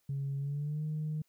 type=tone with pitch glide; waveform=sine; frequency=138.59 to 153.78 Hz; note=C#3 to D#3; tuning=0 to -20 cents; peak=-31 dBFS; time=0.09-1.22 s; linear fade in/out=5 ms; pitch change=+180 cents; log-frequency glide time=0.38-0.84 s; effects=tanh soft clip ceiling -29 dBFS + white hiss -75 dBFS RMS until 1.28 s